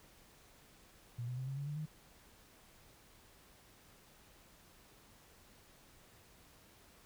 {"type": "tone with pitch steps", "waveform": "sine", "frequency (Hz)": [119.6, 124.75, 130.12, 135.73, 141.57, 147.67, 154.03], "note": ["A#2", "B2", "C3", "C#3", "C#3", "D3", "D#3"], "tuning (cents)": [45, 18, -9, -36, 37, 10, -17], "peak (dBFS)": -38, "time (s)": [1.18, 1.859], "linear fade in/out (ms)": 10, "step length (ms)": 97, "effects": ["pink hiss -63 dBFS RMS until 7.05 s"]}